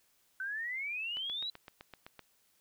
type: exponential sweep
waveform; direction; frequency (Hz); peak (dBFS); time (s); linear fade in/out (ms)
sine; up; 1511 to 4009; -35; 0.4-1.5; 2
type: click train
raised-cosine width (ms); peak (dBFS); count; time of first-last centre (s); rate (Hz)
0.3; -31; 9; 1.17-2.193; 7.82
effects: white hiss -71 dBFS RMS until 2.6 s